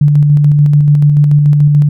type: tone with tremolo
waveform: sine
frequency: 146.7 Hz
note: D3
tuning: 2 cents flat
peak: -3 dBFS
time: 0.01-1.89 s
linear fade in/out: 5 ms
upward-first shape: square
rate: 6.9 Hz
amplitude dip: 25%
effects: none